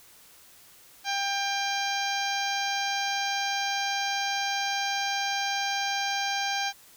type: harmonic tone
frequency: 795 Hz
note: G5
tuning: 24 cents sharp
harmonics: 1 / 2 / 3 / 4 / 5 / 6 / 7 / 8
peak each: -30 / -33 / -35 / -36 / -37 / -38 / -38 / -39 dBFS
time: 1.04-6.73 s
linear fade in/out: 50 ms
effects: white hiss -54 dBFS RMS until 6.96 s